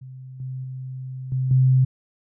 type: tone with level steps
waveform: sine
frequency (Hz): 130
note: C3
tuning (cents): -11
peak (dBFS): -36 / -28 / -30 / -20 / -13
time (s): 0.01-1.85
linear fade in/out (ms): 10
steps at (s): 0.4 / 0.64 / 1.32 / 1.51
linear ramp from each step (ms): 2
effects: none